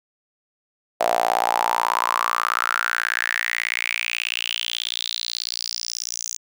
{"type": "tone with high-pass filter sweep", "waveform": "sawtooth", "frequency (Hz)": 58.27, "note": "A#1", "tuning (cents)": 0, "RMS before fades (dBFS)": -24, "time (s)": [1, 6.37], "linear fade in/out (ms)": 10, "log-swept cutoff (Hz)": [660, 6500], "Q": 6.3, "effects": []}